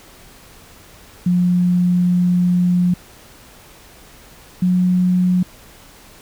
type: tone pair in turn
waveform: sine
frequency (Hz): 178.1 / 181.21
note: F3 / F#3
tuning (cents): +34 / -36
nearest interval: unison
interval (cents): 30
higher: second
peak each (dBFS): -12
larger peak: neither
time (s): 1.26-2.94 / 4.62-5.43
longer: first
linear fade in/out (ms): 5
effects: pink hiss -44 dBFS RMS until 6.21 s